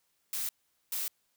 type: noise bursts at uneven times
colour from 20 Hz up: blue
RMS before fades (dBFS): -34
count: 2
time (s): 0.33-0.49 / 0.92-1.08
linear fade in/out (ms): 2
effects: white hiss -75 dBFS RMS until 1.36 s